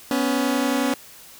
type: tone pair together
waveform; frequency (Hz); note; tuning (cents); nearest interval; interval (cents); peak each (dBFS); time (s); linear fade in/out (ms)
sawtooth; 247.7 / 278.7; B3 / C#4; +5 / +9; major second; 204; -19 / -18; 0.11-0.94; 2
effects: white hiss -45 dBFS RMS until 1.39 s